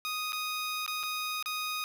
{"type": "tone with dropouts", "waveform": "15% pulse", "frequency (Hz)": 1244.5, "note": "D#6", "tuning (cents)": 0, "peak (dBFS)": -26, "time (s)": [0.05, 1.84], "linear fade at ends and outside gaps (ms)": 0, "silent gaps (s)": [[0.322, 0.33], [0.863, 0.878], [1.031, 1.035], [1.426, 1.459]], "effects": []}